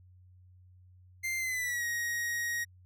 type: tone with pitch glide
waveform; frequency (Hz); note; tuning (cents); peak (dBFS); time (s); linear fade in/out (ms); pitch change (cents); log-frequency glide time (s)
45% pulse; 2093 to 1886.3; C7 to A#6; 0 to +20; -31; 1.23-2.65; 20; -180; 1.38-1.85
effects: added 91 Hz sine -55 dBFS peak until 2.85 s